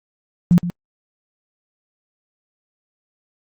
sine tone with echo, 174.61 Hz, F3, in tune, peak -8 dBFS, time 0.51-0.58 s, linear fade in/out 0 ms, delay 120 ms, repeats 1, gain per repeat -12 dB, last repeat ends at 0.7 s, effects Opus 32 kbps

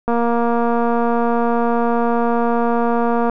click train, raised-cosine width 1 ms, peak -6 dBFS, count 757, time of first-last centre 0.08-3.297 s, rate 235 Hz, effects none

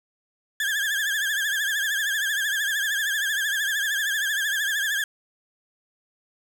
35% pulse tone with vibrato, 1672 Hz, G#6, 11 cents sharp, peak -21 dBFS, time 0.6-5.04 s, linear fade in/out 2 ms, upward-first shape triangle, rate 13 Hz, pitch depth 120 cents each way, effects 9-bit

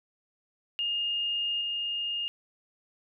sine tone with level steps, 2834 Hz, F7, 25 cents sharp, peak -27 / -29 dBFS, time 0.79-2.28 s, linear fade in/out 0 ms, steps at 1.61 s, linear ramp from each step 2 ms, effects none

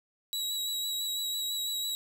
sawtooth tone with vibrato, 3881 Hz, B7, 31 cents flat, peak -28 dBFS, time 0.33-1.95 s, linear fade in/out 0 ms, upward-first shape sine, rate 6 Hz, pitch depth 21 cents each way, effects none

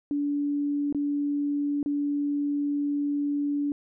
sine tone with dropouts, 288.3 Hz, D4, 32 cents flat, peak -24 dBFS, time 0.11-3.72 s, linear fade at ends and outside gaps 1 ms, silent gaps 0.926-0.947 / 1.829-1.86 s, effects none

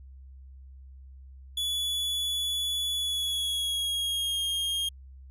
45% pulse tone with pitch glide, 3418 to 3237 Hz, G#7 to G#7, +49 to -45 cents, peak -27 dBFS, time 1.57-4.89 s, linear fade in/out 5 ms, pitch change -94 cents, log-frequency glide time 2.95-4.42 s, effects added 66 Hz sine -45 dBFS peak until 5.3 s + resampled to 32000 Hz

